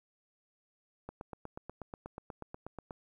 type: click train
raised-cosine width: 1 ms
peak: -28 dBFS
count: 16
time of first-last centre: 1.09-2.908 s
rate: 8.25 Hz
effects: 11-bit